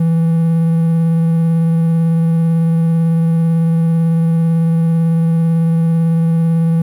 triangle tone with vibrato, 164.81 Hz, E3, in tune, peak -8 dBFS, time 0-6.82 s, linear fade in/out 5 ms, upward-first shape triangle, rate 18 Hz, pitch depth 17 cents each way, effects 8-bit

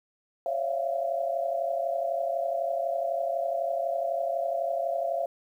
sine tone cluster, 546 / 590 / 676 / 708 Hz, C#5 / D5 / E5 / F5, -26 / +8 / +43 / +23 cents, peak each -32 / -37 / -28 / -36 dBFS, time 0.46-5.26 s, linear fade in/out 2 ms, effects 10-bit

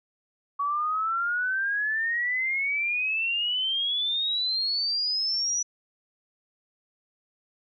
sine exponential sweep, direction up, 1126 to 5920 Hz, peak -24 dBFS, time 0.59-5.63 s, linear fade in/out 10 ms, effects none

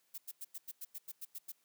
violet noise bursts, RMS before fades -44 dBFS, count 11, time 0.14-1.521 s, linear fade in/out 10 ms, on 41 ms, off 93 ms, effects white hiss -75 dBFS RMS until 1.64 s + high-pass 150 Hz 12 dB/octave

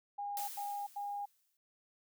sine tone bursts, 813 Hz, G#5, 37 cents flat, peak -37 dBFS, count 3, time 0.18-1.258 s, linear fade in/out 10 ms, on 300 ms, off 89 ms
blue noise with exponential decay, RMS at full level -41 dBFS, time 0.37-1.57 s, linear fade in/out 1 ms, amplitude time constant 260 ms
effects none

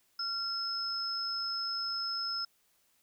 sine tone pair together, 1374 / 5188 Hz, F6 / E8, -29 / -28 cents, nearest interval octave + major seventh, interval 2301 cents, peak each -39 / -33 dBFS, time 0.19-2.45 s, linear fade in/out 5 ms, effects white hiss -71 dBFS RMS until 3.02 s

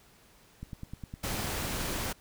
click train, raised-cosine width 5 ms, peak -27 dBFS, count 12, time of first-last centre 0.63-1.75 s, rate 9.82 Hz
pink noise, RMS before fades -34 dBFS, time 1.23-2.13 s, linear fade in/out 10 ms
effects pink hiss -60 dBFS RMS until 2.2 s

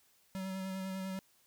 square tone with vibrato, 190 Hz, F#3, 46 cents sharp, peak -38 dBFS, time 0.35-1.19 s, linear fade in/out 0 ms, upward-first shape sine, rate 10 Hz, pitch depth 20 cents each way, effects white hiss -69 dBFS RMS until 1.46 s

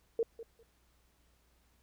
sine tone with echo, 458.2 Hz, A#4, 30 cents flat, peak -27 dBFS, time 0.19-0.23 s, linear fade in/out 2 ms, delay 200 ms, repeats 2, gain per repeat -15 dB, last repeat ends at 0.63 s, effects added 60 Hz sine -70 dBFS peak until 1.82 s + pink hiss -72 dBFS RMS until 1.82 s

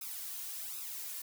blue noise with flanger, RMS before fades -42 dBFS, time 0.01-1.22 s, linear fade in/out 5 ms, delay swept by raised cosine 0.78 to 2.88 ms, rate 1.3 Hz, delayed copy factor +1, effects none

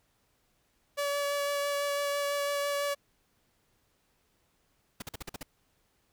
sawtooth tone with vibrato, 571 Hz, D5, 49 cents flat, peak -25 dBFS, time 0.97-2.95 s, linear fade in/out 20 ms, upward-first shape sine, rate 6 Hz, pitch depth 10 cents each way
pink noise bursts, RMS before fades -39 dBFS, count 7, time 5-5.43 s, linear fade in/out 5 ms, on 22 ms, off 46 ms
effects pink hiss -72 dBFS RMS until 6.12 s

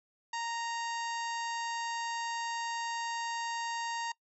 harmonic tone, 930 Hz, A#5, 4 cents flat, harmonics 1 / 2 / 3 / 4 / 5 / 6 / 7 / 8, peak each -35 / -41 / -45 / -49 / -46 / -53 / -48 / -51 dBFS, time 0.33-4.12 s, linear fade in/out 5 ms, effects noise-tail reverb RT60 0.1 s tail -23 dB re dry

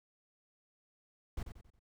brown noise with echo, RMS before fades -37 dBFS, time 1.37-1.43 s, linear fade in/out 5 ms, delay 91 ms, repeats 4, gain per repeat -8 dB, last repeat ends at 1.794 s, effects none

